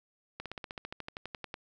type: slowing click train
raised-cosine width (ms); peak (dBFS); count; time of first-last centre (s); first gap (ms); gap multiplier
0.3; -23; 16; 0.4-1.541; 57; 1.04
effects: none